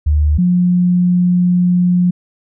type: tone pair in turn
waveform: sine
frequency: 75 / 178.38 Hz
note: D2 / F3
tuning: +37 / +37 cents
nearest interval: octave + minor third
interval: 1500 cents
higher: second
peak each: -9 / -9 dBFS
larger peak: neither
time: 0.06-0.38 / 0.38-2.11 s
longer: second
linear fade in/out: 10 ms
effects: none